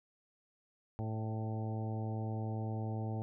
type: harmonic tone with a mistuned harmonic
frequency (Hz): 110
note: A2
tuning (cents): 0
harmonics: 1 / 2 / 3 / 4 / 5 / 6 / 7 / 8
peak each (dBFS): -36 / -43 / -47 / -49 / -51 / -52 / -48 / -55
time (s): 0.99-3.22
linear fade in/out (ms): 0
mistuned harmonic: 6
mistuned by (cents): -20
effects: none